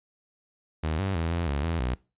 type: tone with pitch steps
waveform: sawtooth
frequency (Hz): 78.7 / 96.7 / 82.3 / 85.4 / 70.8 / 83 / 62.1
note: D#2 / G2 / E2 / F2 / C#2 / E2 / B1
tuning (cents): +20 / -23 / -2 / -38 / +37 / +12 / +10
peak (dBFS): -22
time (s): 0.83-1.95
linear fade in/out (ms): 10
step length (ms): 160
effects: noise-tail reverb RT60 0.3 s tail -23 dB re dry + resampled to 8000 Hz